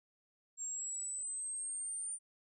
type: exponential sweep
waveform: sine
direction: up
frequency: 7440 to 9110 Hz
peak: -38 dBFS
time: 0.57-2.19 s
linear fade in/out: 50 ms
effects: none